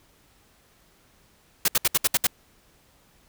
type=noise bursts; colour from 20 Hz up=white; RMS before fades=-20 dBFS; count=7; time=1.65-2.27 s; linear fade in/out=5 ms; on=32 ms; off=66 ms; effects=pink hiss -60 dBFS RMS until 3.28 s